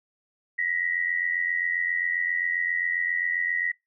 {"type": "tone pair together", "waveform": "sine", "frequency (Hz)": [1888.5, 1976], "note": ["A#6", "B6"], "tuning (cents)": [22, 0], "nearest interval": "minor second", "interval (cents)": 78, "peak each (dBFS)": -27, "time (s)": [0.58, 3.72], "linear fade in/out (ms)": 10, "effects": ["noise-tail reverb RT60 0.2 s tail -24 dB re dry"]}